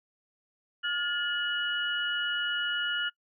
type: tone cluster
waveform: sine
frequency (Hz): 1420 / 1730 / 2923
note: F6 / A6 / F#7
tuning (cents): +28 / -30 / -22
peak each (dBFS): -30 / -36 / -32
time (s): 0.83-3.1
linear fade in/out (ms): 20
effects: noise-tail reverb RT60 0.1 s tail -24 dB re dry